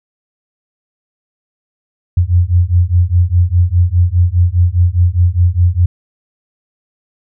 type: beating tone pair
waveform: sine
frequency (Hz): 86 / 90.9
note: F2 / F#2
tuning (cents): -26 / -30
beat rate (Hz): 4.9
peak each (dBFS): -11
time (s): 2.17-5.86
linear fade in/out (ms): 5
effects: none